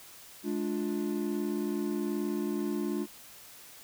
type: chord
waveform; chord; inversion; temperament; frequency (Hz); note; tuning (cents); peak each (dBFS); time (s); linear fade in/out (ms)
triangle; D diminished; second; just; 211.4 / 293.7 / 352.4; Ab3 / D4 / F4; +31 / 0 / +16; -32; 0.43-3.07; 50
effects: white hiss -51 dBFS RMS until 3.83 s